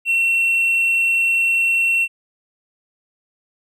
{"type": "tone with hard clipping", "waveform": "sine", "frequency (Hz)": 2715, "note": "F7", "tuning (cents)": -50, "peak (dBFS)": -15, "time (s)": [0.05, 2.08], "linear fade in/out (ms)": 50, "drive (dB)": 2, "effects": []}